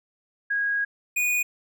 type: tone pair in turn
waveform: sine / square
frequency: 1644 / 2463 Hz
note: G#6 / D#7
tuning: -18 / -18 cents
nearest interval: perfect fifth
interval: 700 cents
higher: second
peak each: -22 dBFS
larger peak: neither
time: 0.5-0.85 / 1.16-1.43 s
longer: first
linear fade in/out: 10 ms
effects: none